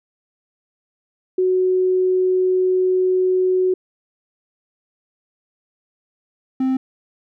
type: tone pair in turn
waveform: sine / triangle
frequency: 370 / 261.6 Hz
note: F#4 / C4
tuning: 0 / 0 cents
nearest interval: tritone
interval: 600 cents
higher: first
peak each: -14 dBFS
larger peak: neither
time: 1.38-3.74 / 6.6-6.77 s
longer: first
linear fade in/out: 5 ms
effects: none